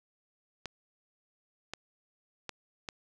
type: clicks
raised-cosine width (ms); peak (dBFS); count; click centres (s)
0.2; -20; 4; 0.657 / 1.736 / 2.493 / 2.888
effects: none